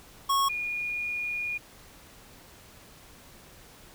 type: tone pair in turn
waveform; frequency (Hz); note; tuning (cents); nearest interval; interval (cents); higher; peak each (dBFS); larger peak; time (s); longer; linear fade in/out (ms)
square / sine; 1100 / 2437; C#6 / D#7; -14 / -37; octave + major second; 1377; second; -23 / -29; first; 0.29-0.49 / 0.49-1.58; second; 10
effects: pink hiss -52 dBFS RMS until 3.94 s